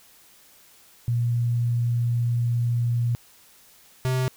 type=tone pair in turn; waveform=sine / square; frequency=119 / 128.96 Hz; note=A#2 / C3; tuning=+36 / -25 cents; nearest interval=minor second; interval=139 cents; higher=second; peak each=-20 / -22 dBFS; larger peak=first; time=1.08-3.15 / 4.05-4.28 s; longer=first; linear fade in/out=0 ms; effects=white hiss -54 dBFS RMS until 4.36 s